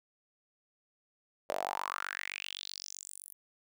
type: tone with high-pass filter sweep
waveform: sawtooth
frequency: 47.74 Hz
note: G1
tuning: 45 cents flat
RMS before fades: -40 dBFS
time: 1.49-3.33 s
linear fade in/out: 0 ms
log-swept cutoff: 570 to 12000 Hz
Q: 5.6
effects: none